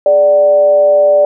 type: tone with frequency modulation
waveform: sine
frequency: 587.3 Hz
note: D5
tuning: in tune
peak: -5 dBFS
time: 0.06-1.25 s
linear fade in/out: 2 ms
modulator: 170 Hz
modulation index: 0.33
effects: none